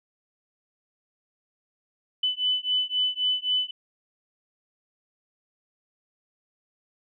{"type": "beating tone pair", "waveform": "sine", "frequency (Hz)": [3000, 3003.8], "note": ["F#7", "F#7"], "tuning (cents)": [23, 25], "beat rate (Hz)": 3.8, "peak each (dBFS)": -26, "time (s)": [2.23, 3.71], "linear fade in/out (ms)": 5, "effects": []}